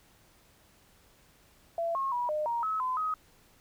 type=tone with pitch steps; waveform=sine; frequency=673 / 1082 / 970 / 608 / 939 / 1288 / 1020 / 1262 Hz; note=E5 / C#6 / B5 / D#5 / A#5 / E6 / C6 / D#6; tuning=+36 / -42 / -31 / -40 / +12 / -41 / -44 / +24 cents; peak=-28 dBFS; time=1.78-3.14 s; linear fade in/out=2 ms; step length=170 ms; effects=pink hiss -62 dBFS RMS until 3.6 s